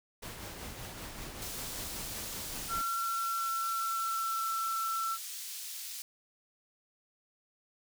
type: noise with tremolo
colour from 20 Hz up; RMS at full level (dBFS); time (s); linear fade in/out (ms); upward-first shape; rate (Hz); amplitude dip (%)
pink; -42; 0.22-2.82; 10; triangle; 5.2; 40
type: high-pass noise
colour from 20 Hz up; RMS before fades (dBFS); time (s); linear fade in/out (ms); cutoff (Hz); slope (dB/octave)
pink; -42; 1.42-6.02; 0; 4400; 12
type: tone with pitch glide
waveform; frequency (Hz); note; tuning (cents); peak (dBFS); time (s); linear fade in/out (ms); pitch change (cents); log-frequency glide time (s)
sine; 1360 to 1337.4; F6 to E6; -46 to +25; -31; 2.68-5.18; 50; -29; 2.85-4.39
effects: none